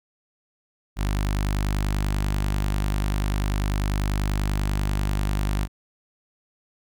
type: tone with notch filter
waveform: sawtooth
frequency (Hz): 50.2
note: G1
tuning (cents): +42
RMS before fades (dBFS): -24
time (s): 0.96-5.68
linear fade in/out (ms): 50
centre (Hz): 470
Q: 1.4
effects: none